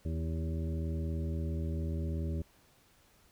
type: harmonic tone with a mistuned harmonic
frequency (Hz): 80.7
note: E2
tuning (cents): -36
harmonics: 1 / 2 / 3 / 4 / 5 / 7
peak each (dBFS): -33 / -39 / -43 / -45 / -47 / -50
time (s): 0.05-2.42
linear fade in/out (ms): 5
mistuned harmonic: 4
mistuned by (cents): +20
effects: pink hiss -65 dBFS RMS until 3.31 s